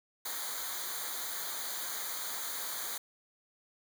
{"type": "noise with comb filter", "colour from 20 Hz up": "white", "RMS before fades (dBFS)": -38, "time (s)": [0.25, 2.98], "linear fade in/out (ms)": 5, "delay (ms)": 0.37, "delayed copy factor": -0.9, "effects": []}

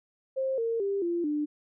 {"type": "tone with pitch steps", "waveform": "sine", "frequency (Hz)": [530, 458.7, 397.1, 343.7, 297.5], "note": ["C5", "A#4", "G4", "F4", "D4"], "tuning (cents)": [22, -28, 22, -28, 22], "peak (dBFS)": -26, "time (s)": [0.36, 1.46], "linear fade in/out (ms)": 20, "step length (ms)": 220, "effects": []}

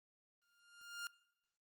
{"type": "tone with exponential growth", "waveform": "sawtooth", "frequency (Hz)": 1406, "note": "F6", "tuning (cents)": 11, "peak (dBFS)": -37, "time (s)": [0.42, 1.07], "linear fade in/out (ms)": 1, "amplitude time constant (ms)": 140, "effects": ["noise-tail reverb RT60 0.9 s tail -22 dB re dry", "Opus 32 kbps"]}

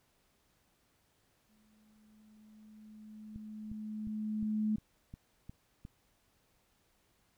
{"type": "tone with exponential growth", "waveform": "sine", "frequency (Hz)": 214.5, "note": "A3", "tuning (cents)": -44, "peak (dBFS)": -28, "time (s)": [1.49, 4.76], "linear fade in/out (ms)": 5, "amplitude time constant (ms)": 710}
{"type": "click train", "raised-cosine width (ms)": 5, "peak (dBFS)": -34, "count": 8, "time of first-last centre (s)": [3.36, 5.851], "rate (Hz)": 2.81}
{"effects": ["pink hiss -73 dBFS RMS until 7.37 s"]}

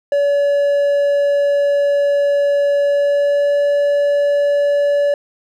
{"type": "tone with pitch glide", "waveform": "triangle", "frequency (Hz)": [570, 574], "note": ["C#5", "D5"], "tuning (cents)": [48, -40], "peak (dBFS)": -10, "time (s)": [0.12, 5.14], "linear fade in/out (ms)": 2, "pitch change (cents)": 12, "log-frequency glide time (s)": [2.82, 3.59], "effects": []}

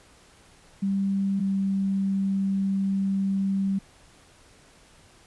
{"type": "tone pair in turn", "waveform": "sine", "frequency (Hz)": [196, 194.76], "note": ["G3", "G3"], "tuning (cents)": [0, -11], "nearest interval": "unison", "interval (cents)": 11, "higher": "first", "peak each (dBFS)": -22, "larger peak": "neither", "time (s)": [[0.82, 1.4], [1.4, 3.79]], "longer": "second", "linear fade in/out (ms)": 10, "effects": ["pink hiss -55 dBFS RMS until 5.26 s", "resampled to 24000 Hz"]}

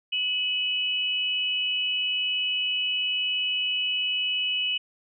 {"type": "tone pair together", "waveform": "sine", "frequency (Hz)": [2561, 2960], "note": ["D#7", "F#7"], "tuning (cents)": [49, 0], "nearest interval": "minor third", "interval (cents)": 251, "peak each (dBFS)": [-29, -25], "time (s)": [0.12, 4.78], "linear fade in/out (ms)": 10, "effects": []}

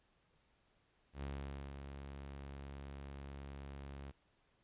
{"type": "tone with ADSR envelope", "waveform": "sawtooth", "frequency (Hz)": 69.3, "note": "C#2", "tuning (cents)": 0, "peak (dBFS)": -37, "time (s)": [1.13, 4.12], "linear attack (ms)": 92, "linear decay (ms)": 510, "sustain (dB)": -6, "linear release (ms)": 19, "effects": ["pink hiss -75 dBFS RMS until 4.63 s", "resampled to 8000 Hz"]}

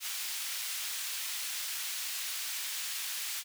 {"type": "high-pass noise", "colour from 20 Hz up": "pink", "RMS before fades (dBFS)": -37, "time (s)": [0, 3.44], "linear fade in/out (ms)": 50, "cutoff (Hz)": 2500, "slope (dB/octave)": 12, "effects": []}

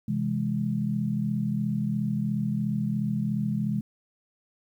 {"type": "chord", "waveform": "sine", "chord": "C augmented", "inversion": "none", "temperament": "equal", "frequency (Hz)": [130.81, 164.81, 207.7], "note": ["C3", "E3", "G#3"], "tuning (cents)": [0, 0, 0], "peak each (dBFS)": [-30, -31, -27], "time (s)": [0.08, 3.81], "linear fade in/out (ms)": 5, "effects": ["10-bit"]}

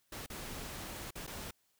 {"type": "noise with dropouts", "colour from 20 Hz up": "pink", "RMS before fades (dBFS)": -44, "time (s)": [0.12, 1.51], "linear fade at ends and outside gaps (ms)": 5, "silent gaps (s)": [[0.263, 0.3], [1.108, 1.154], [1.267, 1.275]], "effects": ["white hiss -75 dBFS RMS until 1.79 s"]}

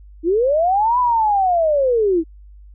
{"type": "linear two-way sweep", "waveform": "sine", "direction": "up then down", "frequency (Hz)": [309, 1007, 309], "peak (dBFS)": -13, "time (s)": [0.23, 2.24], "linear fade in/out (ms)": 50, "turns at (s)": 0.99, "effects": ["added 50 Hz sine -39 dBFS peak until 2.74 s"]}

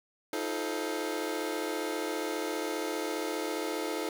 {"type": "chord", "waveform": "sawtooth", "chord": "F dominant seventh", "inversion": "third", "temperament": "just", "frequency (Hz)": [314.3, 349.2, 436.5, 523.8], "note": ["Eb4", "F4", "A4", "C5"], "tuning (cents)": [18, 0, -14, 2], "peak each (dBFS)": [-32, -34, -32, -35], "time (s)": [0.33, 4.09], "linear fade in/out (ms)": 2, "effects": []}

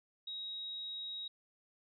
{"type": "tone", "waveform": "sine", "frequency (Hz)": 3801, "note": "A#7", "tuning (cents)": 33, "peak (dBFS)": -40, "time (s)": [0.27, 1.28], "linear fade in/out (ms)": 5, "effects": []}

